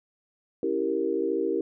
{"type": "chord", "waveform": "sine", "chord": "C# diminished seventh", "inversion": "none", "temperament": "equal", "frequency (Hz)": [277.2, 329.6, 392, 466.2], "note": ["C#4", "E4", "G4", "Bb4"], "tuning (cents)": [0, 0, 0, 0], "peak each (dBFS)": [-34, -29, -28, -29], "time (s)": [0.63, 1.61], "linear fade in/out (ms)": 2, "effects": []}